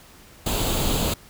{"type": "noise with comb filter", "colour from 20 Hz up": "pink", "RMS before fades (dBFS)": -23, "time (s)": [0.46, 1.14], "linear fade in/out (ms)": 5, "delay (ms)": 0.27, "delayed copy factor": 0.6, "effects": ["pink hiss -49 dBFS RMS until 1.29 s"]}